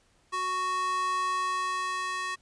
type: tone with high-pass filter sweep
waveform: square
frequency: 370 Hz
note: F#4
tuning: in tune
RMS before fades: -30 dBFS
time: 0.32-2.36 s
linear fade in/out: 20 ms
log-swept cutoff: 920 to 1400 Hz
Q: 3.3
effects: pink hiss -66 dBFS RMS until 2.41 s + resampled to 22050 Hz